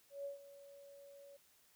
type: tone with ADSR envelope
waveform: sine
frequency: 562 Hz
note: C#5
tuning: 24 cents sharp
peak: -40 dBFS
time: 0.1-1.37 s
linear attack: 150 ms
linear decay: 130 ms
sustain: -15 dB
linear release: 9 ms
effects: white hiss -70 dBFS RMS until 1.75 s